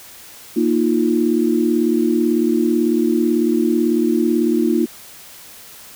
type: chord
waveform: sine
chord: Bb suspended fourth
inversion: none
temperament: equal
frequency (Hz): 233.1 / 311.1 / 349.2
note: Bb3 / Eb4 / F4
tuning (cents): 0 / 0 / 0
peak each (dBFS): -18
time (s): 0.56-4.86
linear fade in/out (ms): 10
effects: white hiss -40 dBFS RMS until 5.95 s